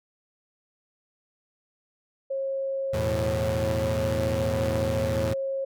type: tone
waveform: sine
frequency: 541 Hz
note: C#5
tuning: 42 cents flat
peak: -26 dBFS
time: 2.3-5.65 s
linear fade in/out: 10 ms
type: chord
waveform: sawtooth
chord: E suspended fourth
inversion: none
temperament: equal with one note detuned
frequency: 82.41 / 109.24 / 123.47 Hz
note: E2 / A2 / B2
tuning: 0 / -12 / 0 cents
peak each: -26 / -26 / -29 dBFS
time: 2.93-5.34 s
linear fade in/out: 10 ms
effects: none